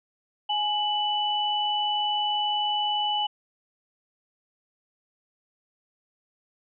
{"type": "tone pair together", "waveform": "sine", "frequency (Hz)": [836.8, 2977], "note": ["G#5", "F#7"], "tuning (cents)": [13, 10], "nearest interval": "octave + minor seventh", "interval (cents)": 2197, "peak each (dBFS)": -26, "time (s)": [0.49, 3.27], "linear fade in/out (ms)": 10, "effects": []}